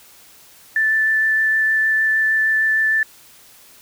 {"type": "tone with vibrato", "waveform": "sine", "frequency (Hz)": 1760, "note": "A6", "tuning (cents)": 0, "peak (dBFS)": -14, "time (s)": [0.76, 3.03], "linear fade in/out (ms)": 2, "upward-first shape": "sine", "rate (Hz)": 6.5, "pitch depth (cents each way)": 8, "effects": ["white hiss -47 dBFS RMS until 3.81 s"]}